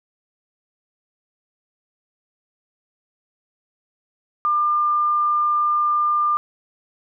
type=tone; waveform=sine; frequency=1199 Hz; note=D6; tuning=36 cents sharp; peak=-16 dBFS; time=4.45-6.37 s; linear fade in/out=0 ms; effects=none